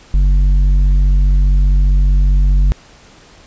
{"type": "tone with tanh clipping", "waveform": "triangle", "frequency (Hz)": 47.55, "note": "F#1", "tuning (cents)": 48, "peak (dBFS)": -9, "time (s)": [0.14, 2.72], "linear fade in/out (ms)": 0, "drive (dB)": 11, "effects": ["pink hiss -43 dBFS RMS until 3.46 s", "resampled to 16000 Hz"]}